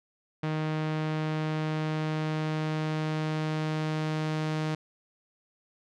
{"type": "tone with low-pass filter sweep", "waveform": "sawtooth", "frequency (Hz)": 155.56, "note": "D#3", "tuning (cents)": 0, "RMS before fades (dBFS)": -30, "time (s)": [0.43, 4.75], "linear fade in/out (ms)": 5, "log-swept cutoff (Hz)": [3200, 5100], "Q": 0.76, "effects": []}